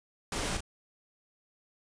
pink noise with echo, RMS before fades -34 dBFS, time 0.32-0.57 s, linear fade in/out 2 ms, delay 36 ms, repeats 1, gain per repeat -5 dB, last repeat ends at 0.606 s, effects resampled to 22050 Hz

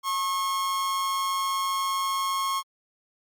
45% pulse tone with amplitude modulation, 1085 Hz, C#6, 37 cents flat, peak -23 dBFS, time 0.03-2.63 s, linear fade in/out 50 ms, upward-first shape sine, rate 188 Hz, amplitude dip 40%, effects Opus 48 kbps

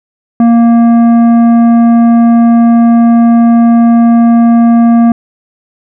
triangle tone with tanh clipping, 233.1 Hz, A#3, in tune, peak -4 dBFS, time 0.4-5.12 s, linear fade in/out 2 ms, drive 14 dB, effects none

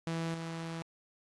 sawtooth tone with level steps, 164.81 Hz, E3, in tune, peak -29 / -34 dBFS, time 0.07-0.82 s, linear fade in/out 0 ms, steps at 0.34 s, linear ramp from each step 2 ms, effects low-pass 8000 Hz 12 dB/octave + AAC 32 kbps

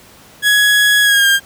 30% pulse tone with pitch glide, 1674 to 1604.9 Hz, G#6 to G6, +13 to +40 cents, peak -6 dBFS, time 0.42-1.4 s, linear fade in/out 50 ms, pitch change -73 cents, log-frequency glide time 1.02-1.27 s, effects pink hiss -42 dBFS RMS until 1.45 s + high-pass 80 Hz 12 dB/octave

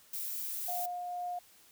violet noise, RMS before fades -38 dBFS, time 0.13-0.86 s, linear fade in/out 5 ms
sine tone with tremolo, 712 Hz, F5, 33 cents sharp, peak -34 dBFS, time 0.68-1.39 s, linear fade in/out 5 ms, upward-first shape triangle, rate 2.1 Hz, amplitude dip 25%
effects white hiss -61 dBFS RMS until 1.71 s

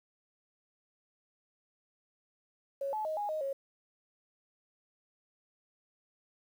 sine tone with pitch steps, 553 / 860 / 626 / 826 / 622 / 548 Hz, C#5 / A5 / D#5 / G#5 / D#5 / C#5, -4 / -40 / +10 / -10 / -1 / -20 cents, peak -32 dBFS, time 2.81-3.53 s, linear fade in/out 5 ms, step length 120 ms, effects 10-bit

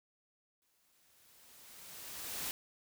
white noise with exponential growth, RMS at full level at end -38 dBFS, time 0.62-2.51 s, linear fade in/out 0 ms, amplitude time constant 410 ms, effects none

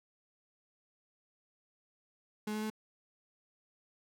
35% pulse tone with pitch steps, 212.2 / 214.3 / 216.4 Hz, G#3 / A3 / A3, +38 / -45 / -29 cents, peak -33 dBFS, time 2.47-2.701 s, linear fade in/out 5 ms, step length 77 ms, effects none

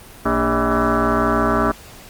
sine tone with frequency modulation, 466.2 Hz, A#4, in tune, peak -14 dBFS, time 0.25-1.72 s, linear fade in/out 10 ms, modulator 174 Hz, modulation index 5.6, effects pink hiss -41 dBFS RMS until 2.09 s + Opus 32 kbps

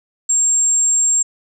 sine tone, 7459 Hz, A#8, in tune, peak -12 dBFS, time 0.29-1.23 s, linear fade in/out 10 ms, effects none

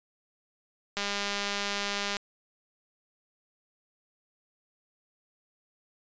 click train, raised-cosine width 0.2 ms, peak -14 dBFS, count 243, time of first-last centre 0.97-2.168 s, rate 202 Hz, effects resampled to 16000 Hz

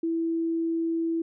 sine tone, 330 Hz, E4, 2 cents sharp, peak -24 dBFS, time 0.03-1.22 s, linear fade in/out 5 ms, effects none

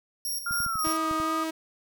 10% pulse tone with tremolo, 5588 Hz, F8, in tune, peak -23 dBFS, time 0.25-0.97 s, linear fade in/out 2 ms, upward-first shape square, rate 3.7 Hz, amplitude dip 60%
sine tone with pitch glide, 1396.9 to 1237.3 Hz, F6 to D#6, 0 to -10 cents, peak -27 dBFS, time 0.46-1.44 s, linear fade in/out 5 ms, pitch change -210 cents, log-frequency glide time 0.65-0.85 s
clicks, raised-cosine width 5 ms, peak -28 dBFS, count 7, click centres 0.51 / 0.604 / 0.664 / 0.756 / 0.87 / 1.112 / 1.201 s
sawtooth tone with vibrato, 320.4 Hz, E4, 49 cents flat, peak -25 dBFS, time 0.84-1.51 s, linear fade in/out 10 ms, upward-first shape sine, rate 2.4 Hz, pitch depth 10 cents each way
effects none

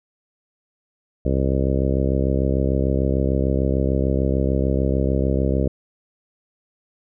harmonic tone, 66.7 Hz, C2, 34 cents sharp, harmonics 1 / 2 / 3 / 4 / 5 / 6 / 7 / 8 / 9, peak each -21 / -24 / -26 / -27 / -28 / -29 / -29 / -30 / -31 dBFS, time 1.25-5.68 s, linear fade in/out 5 ms, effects none

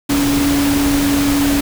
sine tone in noise, 283.3 Hz, C#4, 38 cents sharp, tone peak -13 dBFS, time 0.09-1.61 s, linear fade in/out 10 ms, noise pink, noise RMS -20 dBFS, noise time 0.09-1.61 s, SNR +4 dB, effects none

